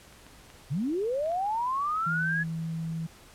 clicks, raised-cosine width 0.3 ms, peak -35 dBFS, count 6, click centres 0.126 / 0.266 / 0.502 / 1.26 / 1.318 / 1.465 s
sine linear sweep, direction up, 119.6 to 1703 Hz, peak -26 dBFS, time 0.7-2.44 s, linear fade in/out 20 ms
sine tone, 163 Hz, E3, 19 cents flat, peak -30 dBFS, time 2.06-3.07 s, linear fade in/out 10 ms
effects pink hiss -53 dBFS RMS until 3.34 s + low-pass 12000 Hz 12 dB/octave

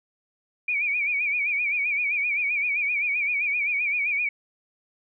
sine tone with vibrato, 2349 Hz, D7, in tune, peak -22 dBFS, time 0.68-4.29 s, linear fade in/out 5 ms, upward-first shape sine, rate 7.7 Hz, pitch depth 95 cents each way, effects none

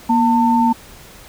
sine tone pair together, 237.7 / 897.4 Hz, A#3 / A5, +34 / +34 cents, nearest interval octave + major seventh, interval 2300 cents, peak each -14 dBFS, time 0.09-0.73 s, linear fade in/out 10 ms, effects pink hiss -41 dBFS RMS until 1.28 s

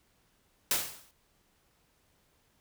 white noise with exponential decay, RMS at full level -25 dBFS, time 0.71-1.11 s, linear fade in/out 1 ms, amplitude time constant 85 ms, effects pink hiss -70 dBFS RMS until 2.6 s

